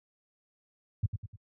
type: tone with echo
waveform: sine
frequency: 101.1 Hz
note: G#2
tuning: 46 cents flat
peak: -22 dBFS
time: 1.03-1.06 s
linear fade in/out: 5 ms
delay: 100 ms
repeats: 3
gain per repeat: -7 dB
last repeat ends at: 1.36 s
effects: high-pass 60 Hz 12 dB/octave